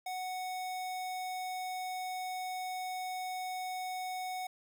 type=tone; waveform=square; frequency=740 Hz; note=F#5; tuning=in tune; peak=-37 dBFS; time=0.06-4.47 s; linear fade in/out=5 ms; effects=11-bit